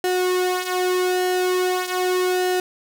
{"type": "tone with flanger", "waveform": "sawtooth", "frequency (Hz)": 365.3, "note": "F#4", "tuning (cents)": -22, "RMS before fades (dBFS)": -21, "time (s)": [0.04, 2.6], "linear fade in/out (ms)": 2, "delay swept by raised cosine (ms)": [0.85, 4.65], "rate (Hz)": 0.41, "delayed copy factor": -0.65, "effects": []}